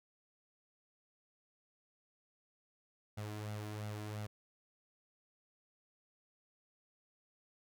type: tone with flanger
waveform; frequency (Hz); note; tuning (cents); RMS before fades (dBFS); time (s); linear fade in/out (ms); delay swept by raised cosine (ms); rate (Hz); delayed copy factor
sawtooth; 105.7; G#2; +31; -43; 3.17-4.27; 10; 1.4 to 3; 2.9; +0.55
effects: none